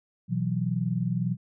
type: chord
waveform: sine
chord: B suspended fourth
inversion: none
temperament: equal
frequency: 123.47 / 164.81 / 185 Hz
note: B2 / E3 / F#3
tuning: 0 / 0 / 0 cents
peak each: -29 dBFS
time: 0.28-1.37 s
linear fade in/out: 50 ms
effects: none